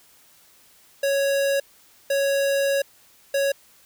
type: tone bursts at uneven times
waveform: square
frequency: 554.4 Hz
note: C#5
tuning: in tune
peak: -20 dBFS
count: 3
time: 1.03-1.6 / 2.1-2.82 / 3.34-3.52 s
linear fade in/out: 5 ms
effects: white hiss -55 dBFS RMS until 3.85 s